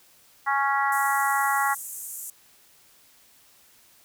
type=harmonic tone; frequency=277.2 Hz; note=C#4; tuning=in tune; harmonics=3 / 4 / 5 / 6 / 7; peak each=-25 / -26 / -28 / -32 / -29 dBFS; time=0.46-1.75 s; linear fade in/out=20 ms
type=band-pass noise; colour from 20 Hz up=pink; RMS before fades=-37 dBFS; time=0.92-2.3 s; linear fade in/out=2 ms; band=7000 to 15000 Hz; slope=48 dB/octave
effects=white hiss -57 dBFS RMS until 4.04 s